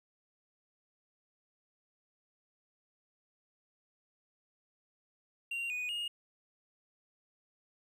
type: tone with pitch steps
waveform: triangle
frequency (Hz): 2764 / 2477 / 2855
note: F7 / D#7 / F7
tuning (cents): -19 / -8 / +37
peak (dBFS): -33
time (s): 5.51-6.08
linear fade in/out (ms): 5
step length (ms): 190
effects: none